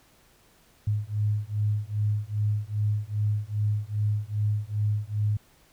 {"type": "beating tone pair", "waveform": "sine", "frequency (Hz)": [103.83, 106.33], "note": ["G#2", "G#2"], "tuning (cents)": [0, 41], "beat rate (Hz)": 2.5, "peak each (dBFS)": [-27, -27], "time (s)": [0.87, 5.37], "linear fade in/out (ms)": 5, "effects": ["pink hiss -60 dBFS RMS until 5.72 s"]}